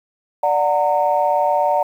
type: chord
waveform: sine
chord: D augmented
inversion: none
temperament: just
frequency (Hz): 587.3 / 734.2 / 917.7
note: D5 / F#5 / A#5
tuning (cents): 0 / -14 / -27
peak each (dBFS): -18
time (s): 0.43-1.83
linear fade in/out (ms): 5
effects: tanh soft clip ceiling -5 dBFS + 8-bit